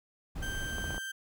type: noise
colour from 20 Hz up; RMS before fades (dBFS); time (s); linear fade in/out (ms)
brown; -38; 0.35-0.98; 10
type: tone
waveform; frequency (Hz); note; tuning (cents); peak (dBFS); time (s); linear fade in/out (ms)
35% pulse; 1568; G6; 0; -35; 0.42-1.12; 10
type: clicks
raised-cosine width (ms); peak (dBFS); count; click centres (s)
1; -26; 5; 0.783 / 0.842 / 0.906 / 0.945 / 0.98
effects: none